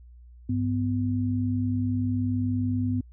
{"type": "tone pair together", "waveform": "sine", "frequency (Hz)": [100.7, 250.8], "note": ["G2", "B3"], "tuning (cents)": [47, 27], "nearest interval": "octave + major third", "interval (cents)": 1580, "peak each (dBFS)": -26, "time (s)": [0.49, 3.01], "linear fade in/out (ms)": 5, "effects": ["added 60 Hz sine -46 dBFS peak until 3.12 s"]}